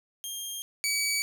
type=tone pair in turn; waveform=15% pulse; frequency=3212 / 2277 Hz; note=G7 / C#7; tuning=+41 / +46 cents; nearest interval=tritone; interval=595 cents; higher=first; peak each=-27 / -19 dBFS; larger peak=second; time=0.24-0.62 / 0.84-1.22 s; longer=neither; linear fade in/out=0 ms; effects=none